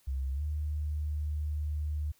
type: tone with pitch glide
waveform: sine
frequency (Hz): 66.6 to 75.19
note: C2 to D2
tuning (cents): +31 to +41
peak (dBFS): -30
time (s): 0.07-2.12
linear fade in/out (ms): 10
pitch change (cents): +210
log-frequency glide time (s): 0.33-0.42
effects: white hiss -67 dBFS RMS until 2.19 s